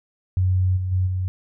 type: tone with level steps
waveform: sine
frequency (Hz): 92.5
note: F#2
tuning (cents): 0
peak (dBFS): -16 / -22 / -17 / -21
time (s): 0.37-1.28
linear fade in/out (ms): 0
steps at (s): 0.76 / 0.91 / 1.06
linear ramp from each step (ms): 20
effects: none